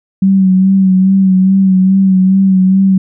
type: tone with vibrato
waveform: sine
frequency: 190 Hz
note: F#3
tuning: 46 cents sharp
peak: -5 dBFS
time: 0.22-2.98 s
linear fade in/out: 5 ms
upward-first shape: sine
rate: 2.4 Hz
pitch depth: 36 cents each way
effects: none